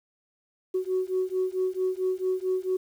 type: beating tone pair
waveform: sine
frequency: 370 / 374.5 Hz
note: F#4 / F#4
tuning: 0 / +21 cents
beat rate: 4.5 Hz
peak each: -27 dBFS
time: 0.74-2.77 s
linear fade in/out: 10 ms
effects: tanh soft clip ceiling -18 dBFS + 9-bit